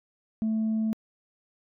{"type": "tone", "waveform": "sine", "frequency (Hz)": 220, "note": "A3", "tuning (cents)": 0, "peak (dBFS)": -22, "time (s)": [0.42, 0.93], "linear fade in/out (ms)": 0, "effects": ["tanh soft clip ceiling -22 dBFS"]}